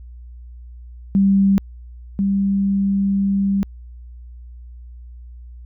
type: tone pair in turn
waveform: sine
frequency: 196 / 197.08 Hz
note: G3 / G3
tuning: 0 / +10 cents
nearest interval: unison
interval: 10 cents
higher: second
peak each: -11 / -15 dBFS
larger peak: first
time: 1.15-1.58 / 2.19-3.63 s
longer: second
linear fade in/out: 0 ms
effects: added 60 Hz sine -35 dBFS peak until 5.65 s